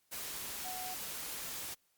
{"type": "tone in noise", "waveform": "sine", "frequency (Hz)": 740, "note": "F#5", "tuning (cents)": 0, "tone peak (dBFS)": -43, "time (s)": [0.64, 0.95], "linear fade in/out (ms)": 20, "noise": "white", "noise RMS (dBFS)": -42, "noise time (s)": [0.11, 1.75], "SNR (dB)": -4, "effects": ["white hiss -75 dBFS RMS until 1.97 s", "Opus 48 kbps"]}